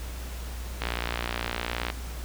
click train, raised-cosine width 0.3 ms, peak -12 dBFS, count 65, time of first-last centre 0.82-1.901 s, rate 59.2 Hz, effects added 60 Hz sine -34 dBFS peak until 2.24 s + pink hiss -43 dBFS RMS until 2.24 s

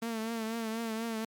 sawtooth tone with vibrato, 225.5 Hz, A3, 43 cents sharp, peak -29 dBFS, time 0.02-1.25 s, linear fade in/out 5 ms, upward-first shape triangle, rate 4.1 Hz, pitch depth 59 cents each way, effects MP3 96 kbps

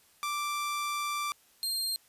sawtooth tone pair in turn, 1174.7 / 4194 Hz, D6 / C8, 0 / +3 cents, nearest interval octave + minor seventh, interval 2203 cents, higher second, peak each -27 dBFS, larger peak neither, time 0.23-1.32 / 1.63-1.96 s, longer first, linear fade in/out 0 ms, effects white hiss -63 dBFS RMS until 2.08 s + resampled to 32000 Hz

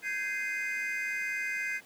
triangle chord, Ab major seventh, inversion third, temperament just, 1557.4 / 1661.2 / 2077 / 2492 Hz, G6 / Ab6 / C7 / Eb7, -12 / 0 / -13 / +2 cents, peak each -37 / -37 / -32 / -37 dBFS, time 0.02-1.81 s, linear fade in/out 50 ms, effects pink hiss -56 dBFS RMS until 1.85 s + high-pass 200 Hz 12 dB/octave

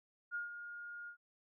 sine tone with ADSR envelope, 1423 Hz, F6, 32 cents sharp, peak -36 dBFS, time 0.31-1.17 s, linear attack 40 ms, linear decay 140 ms, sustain -9 dB, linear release 92 ms, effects none

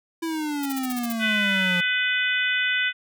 square exponential sweep, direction down, 333.4 to 174.61 Hz, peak -26 dBFS, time 0.22-1.81 s, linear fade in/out 10 ms
blue noise bursts, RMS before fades -33 dBFS, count 8, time 0.63-1.125 s, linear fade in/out 2 ms, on 26 ms, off 41 ms
harmonic tone, 500 Hz, B4, 21 cents sharp, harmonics 3 / 4 / 5 / 6 / 7, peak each -24 / -26 / -28 / -30 / -31 dBFS, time 1.19-2.93 s, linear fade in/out 50 ms
effects none

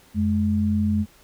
sine tone pair together, 88.9 / 211.4 Hz, F2 / G#3, +31 / +31 cents, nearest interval octave + minor third, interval 1500 cents, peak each -23 / -20 dBFS, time 0.14-1.06 s, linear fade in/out 50 ms, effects pink hiss -54 dBFS RMS until 1.23 s

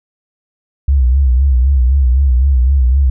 sine tone with vibrato, 65.41 Hz, C2, in tune, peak -7 dBFS, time 0.88-3.1 s, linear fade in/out 5 ms, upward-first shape sine, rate 3.9 Hz, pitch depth 120 cents each way, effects none

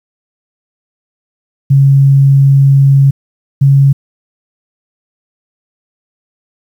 sine tone pair in turn, 137.7 / 138.2 Hz, C#3 / C#3, -11 / -5 cents, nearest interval unison, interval 6 cents, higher second, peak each -3 dBFS, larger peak neither, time 1.7-3.11 / 3.61-3.93 s, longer first, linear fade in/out 10 ms, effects 7-bit

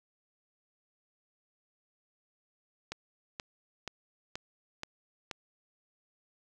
click train, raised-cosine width 0.2 ms, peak -20 dBFS, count 6, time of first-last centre 2.92-5.312 s, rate 2.09 Hz, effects none

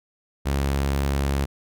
sawtooth tone, 69.3 Hz, C#2, in tune, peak -17 dBFS, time 0.45-1.46 s, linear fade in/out 20 ms, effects none

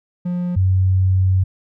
triangle / sine tone pair in turn, 177.4 / 93.81 Hz, F3 / F#2, +27 / +24 cents, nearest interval major seventh, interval 1103 cents, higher first, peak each -17 / -12 dBFS, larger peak second, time 0.25-0.56 / 0.56-1.44 s, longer second, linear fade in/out 10 ms, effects none

